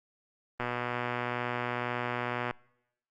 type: click train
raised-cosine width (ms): 0.5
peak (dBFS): -17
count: 234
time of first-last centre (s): 0.6-2.51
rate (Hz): 122
effects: noise-tail reverb RT60 0.9 s tail -26 dB re dry + Opus 32 kbps